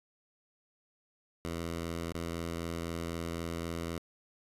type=tone with dropouts; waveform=10% pulse; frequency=83.9 Hz; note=E2; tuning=31 cents sharp; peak=-27 dBFS; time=1.45-3.98 s; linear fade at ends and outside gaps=0 ms; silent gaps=2.123-2.144 s; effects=resampled to 32000 Hz